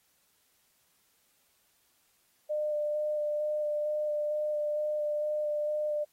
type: tone with vibrato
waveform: sine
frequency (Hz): 600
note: D5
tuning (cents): +37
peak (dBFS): -28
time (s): 2.49-6.05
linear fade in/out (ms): 20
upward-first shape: square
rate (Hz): 2.2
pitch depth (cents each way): 10
effects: white hiss -70 dBFS RMS until 6.12 s + AAC 48 kbps